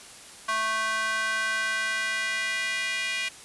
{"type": "tone with high-pass filter sweep", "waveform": "square", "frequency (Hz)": 220, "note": "A3", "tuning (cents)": 0, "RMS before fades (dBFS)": -28, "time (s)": [0.48, 3.29], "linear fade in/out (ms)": 10, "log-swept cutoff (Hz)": [1200, 2300], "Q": 3.1, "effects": ["white hiss -46 dBFS RMS until 3.44 s", "resampled to 24000 Hz"]}